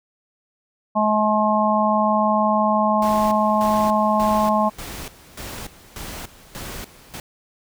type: harmonic tone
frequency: 213.3 Hz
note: G#3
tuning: 46 cents sharp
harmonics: 1 / 3 / 4 / 5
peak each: -21 / -21 / -21 / -21 dBFS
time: 0.95-4.7 s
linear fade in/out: 20 ms
type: noise with tremolo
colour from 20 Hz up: pink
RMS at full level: -33 dBFS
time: 3.02-7.2 s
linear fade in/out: 2 ms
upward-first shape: square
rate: 1.7 Hz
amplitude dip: 80%
effects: none